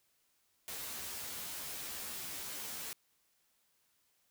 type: noise with comb filter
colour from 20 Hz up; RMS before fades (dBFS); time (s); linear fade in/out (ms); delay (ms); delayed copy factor
white; -43; 0.68-2.93; 0; 13; +0.9
effects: white hiss -75 dBFS RMS until 4.3 s